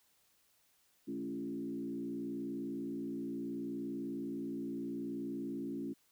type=tone with frequency modulation; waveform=sine; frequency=277.2 Hz; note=C#4; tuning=in tune; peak=-37 dBFS; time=1.07-5.94 s; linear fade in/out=20 ms; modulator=59.3 Hz; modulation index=1.2; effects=white hiss -72 dBFS RMS until 6.11 s